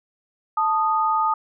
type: tone pair together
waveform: sine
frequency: 880 / 1238.1 Hz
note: A5 / D#6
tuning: 0 / -9 cents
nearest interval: tritone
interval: 591 cents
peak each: -21 / -20 dBFS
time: 0.57-1.34 s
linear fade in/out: 5 ms
effects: none